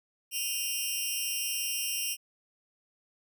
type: tone with amplitude modulation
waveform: 10% pulse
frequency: 2794 Hz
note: F7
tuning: in tune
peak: -17 dBFS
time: 0.31-2.17 s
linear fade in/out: 50 ms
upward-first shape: sine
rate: 279 Hz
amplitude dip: 100%
effects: none